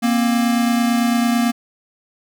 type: tone pair together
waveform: square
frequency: 235.1 / 264.1 Hz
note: A#3 / C4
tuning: +15 / +16 cents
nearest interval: major second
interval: 201 cents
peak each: -16 / -23 dBFS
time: 0.02-1.52 s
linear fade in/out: 20 ms
effects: none